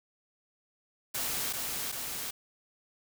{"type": "noise with echo", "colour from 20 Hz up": "white", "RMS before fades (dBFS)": -33, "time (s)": [1.14, 1.53], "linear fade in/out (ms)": 10, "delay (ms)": 390, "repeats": 2, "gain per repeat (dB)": -2, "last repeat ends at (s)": 2.31, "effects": []}